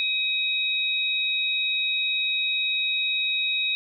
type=tone pair together; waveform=sine; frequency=2529 / 3789 Hz; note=D#7 / A#7; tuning=+28 / +27 cents; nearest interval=perfect fifth; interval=699 cents; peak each=-25 dBFS; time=0-3.75 s; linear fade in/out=0 ms; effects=none